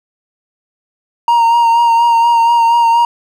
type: tone with vibrato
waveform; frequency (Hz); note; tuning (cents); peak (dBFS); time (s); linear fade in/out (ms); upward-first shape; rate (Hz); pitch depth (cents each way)
triangle; 932.3; A#5; 0; -5; 1.28-3.05; 2; sine; 4.2; 26
effects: none